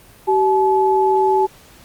sine tone pair together, 383 / 859.8 Hz, G4 / A5, -40 / -40 cents, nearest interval octave + major second, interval 1400 cents, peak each -15 dBFS, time 0.27-1.47 s, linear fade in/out 20 ms, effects pink hiss -46 dBFS RMS until 1.84 s + Opus 32 kbps

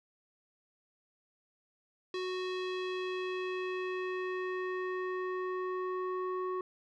square tone with low-pass filter sweep, 369 Hz, F#4, 5 cents flat, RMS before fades -36 dBFS, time 2.14-6.61 s, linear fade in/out 2 ms, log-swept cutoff 4100 to 1100 Hz, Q 2, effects none

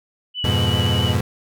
sine tone with vibrato, 2960 Hz, F#7, in tune, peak -23 dBFS, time 0.34-1.15 s, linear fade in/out 50 ms, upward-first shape sine, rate 7.6 Hz, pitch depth 18 cents each way
35% pulse chord, F diminished, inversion none, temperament equal, 87.31 / 103.83 / 123.47 Hz, F2 / Ab2 / Cb3, 0 / 0 / 0 cents, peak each -20 dBFS, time 0.44-1.21 s, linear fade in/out 5 ms
effects none

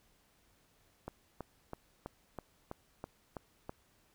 click train, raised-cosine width 1 ms, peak -27 dBFS, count 9, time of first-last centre 1.08-3.694 s, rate 3.06 Hz, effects pink hiss -70 dBFS RMS until 4.14 s

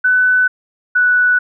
sine tone pair in turn, 1500 / 1480.2 Hz, F#6 / F#6, +23 / 0 cents, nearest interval unison, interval 23 cents, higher first, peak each -9 dBFS, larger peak neither, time 0.04-0.48 / 0.95-1.39 s, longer neither, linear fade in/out 10 ms, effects none

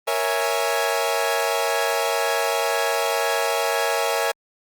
sawtooth chord, A# half-diminished seventh, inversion none, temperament equal, 466.2 / 554.4 / 659.3 / 830.6 Hz, A#4 / C#5 / E5 / G#5, 0 / 0 / 0 / 0 cents, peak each -22 dBFS, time 0.07-4.32 s, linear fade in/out 10 ms, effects Opus 48 kbps

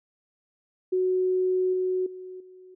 sine tone with level steps, 369.8 Hz, F#4, 1 cent flat, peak -21 / -23 / -37 / -46 dBFS, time 0.92-2.75 s, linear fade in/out 10 ms, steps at 1.73 / 2.06 / 2.4 s, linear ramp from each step 5 ms, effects none

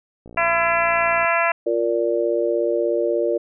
click train, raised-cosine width 2 ms, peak -28 dBFS, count 59, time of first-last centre 0.26-1.246 s, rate 58.8 Hz
harmonic tone, 337.3 Hz, E4, 40 cents sharp, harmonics 2 / 3 / 4 / 5 / 6 / 7 / 8, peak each -21 / -23 / -24 / -25 / -26 / -26 / -27 dBFS, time 0.37-1.52 s, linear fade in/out 5 ms
sine chord, Bb major, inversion second, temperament just, 349.6 / 466.2 / 582.7 Hz, F4 / Bb4 / D5, +2 / 0 / -14 cents, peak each -22 dBFS, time 1.66-3.38 s, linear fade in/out 10 ms
effects none

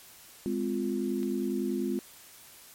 sine chord, F minor, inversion first, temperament equal with one note detuned, 207.7 / 257.7 / 349.2 Hz, Ab3 / C4 / F4, 0 / -26 / 0 cents, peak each -32 dBFS, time 0.46-1.99 s, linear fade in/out 0 ms
click, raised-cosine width 0.2 ms, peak -30 dBFS, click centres 1.231 s
effects white hiss -52 dBFS RMS until 2.74 s + MP3 64 kbps

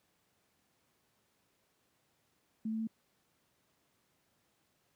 sine tone with pitch steps, 220 / 221.5 / 223.1 Hz, A3 / A3 / A3, 0 / +12 / +24 cents, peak -33 dBFS, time 2.65-2.872 s, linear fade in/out 5 ms, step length 74 ms, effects pink hiss -75 dBFS RMS until 4.95 s + high-pass 100 Hz 12 dB/octave

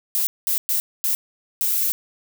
violet noise bursts at uneven times, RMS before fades -21 dBFS, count 5, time 0.15-0.27 / 0.47-0.58 / 0.69-0.8 / 1.04-1.15 / 1.61-1.92 s, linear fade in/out 0 ms, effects none

